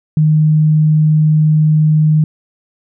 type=tone; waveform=sine; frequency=154.3 Hz; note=D#3; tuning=14 cents flat; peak=-7 dBFS; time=0.17-2.24 s; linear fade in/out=2 ms; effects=none